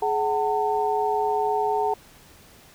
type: tone cluster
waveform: sine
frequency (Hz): 422.1 / 751 / 901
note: G#4 / F#5 / A5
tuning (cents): +28 / +26 / +41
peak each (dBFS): -25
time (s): 0.02-1.94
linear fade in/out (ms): 5
effects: pink hiss -51 dBFS RMS until 2.74 s